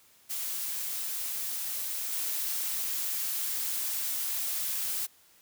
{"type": "noise with level steps", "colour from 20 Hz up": "blue", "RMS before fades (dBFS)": [-34, -32], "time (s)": [0.29, 5.07], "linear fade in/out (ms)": 20, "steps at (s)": 2.12, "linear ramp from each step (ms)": 2, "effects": ["white hiss -61 dBFS RMS until 5.41 s"]}